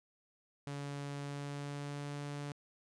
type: tone with pitch glide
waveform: sawtooth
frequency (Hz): 142.3 to 144.29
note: C#3 to D3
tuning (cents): +46 to -30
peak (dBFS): -36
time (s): 0.67-2.52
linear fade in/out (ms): 0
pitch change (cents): +24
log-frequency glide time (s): 1.17-2.17
effects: resampled to 22050 Hz + 13-bit